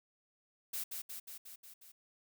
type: noise with echo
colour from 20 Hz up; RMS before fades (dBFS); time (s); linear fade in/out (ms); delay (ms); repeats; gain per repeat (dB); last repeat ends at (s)
blue; -39; 0.73-0.84; 10; 180; 6; -3; 1.92
effects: none